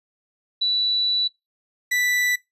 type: tone pair in turn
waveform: sine / 40% pulse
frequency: 3951 / 1975.5 Hz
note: B7 / B6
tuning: 0 / 0 cents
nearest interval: octave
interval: 1200 cents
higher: first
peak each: -18 dBFS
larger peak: neither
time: 0.61-1.28 / 1.91-2.36 s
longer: first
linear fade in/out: 10 ms
effects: noise-tail reverb RT60 0.2 s tail -22 dB re dry + resampled to 32000 Hz